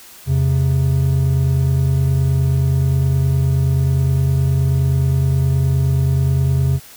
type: tone pair together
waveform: triangle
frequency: 84.94 / 134.5 Hz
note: F2 / C3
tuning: -48 / +48 cents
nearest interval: minor sixth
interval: 796 cents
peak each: -16 / -12 dBFS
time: 0.26-6.8 s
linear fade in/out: 50 ms
effects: white hiss -41 dBFS RMS until 6.96 s